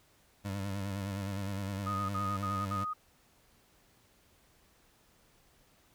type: tone with vibrato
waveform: 25% pulse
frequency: 98.6 Hz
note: G2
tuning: 11 cents sharp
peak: -31 dBFS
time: 0.44-2.85 s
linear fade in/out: 20 ms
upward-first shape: sine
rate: 9.7 Hz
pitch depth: 58 cents each way
type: tone bursts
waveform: sine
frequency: 1244.5 Hz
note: D#6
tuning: in tune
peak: -33 dBFS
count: 4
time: 1.86-2.936 s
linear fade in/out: 10 ms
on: 230 ms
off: 52 ms
effects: pink hiss -66 dBFS RMS until 5.94 s